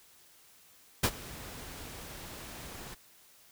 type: noise with ADSR envelope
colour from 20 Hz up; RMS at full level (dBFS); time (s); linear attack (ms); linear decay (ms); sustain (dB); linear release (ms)
pink; -24; 1.03-2.95; 10; 62; -21; 15
effects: white hiss -60 dBFS RMS until 3.51 s